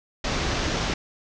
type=low-pass noise; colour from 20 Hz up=pink; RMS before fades=-26 dBFS; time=0.24-0.94 s; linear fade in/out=5 ms; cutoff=6500 Hz; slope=48 dB/octave; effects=none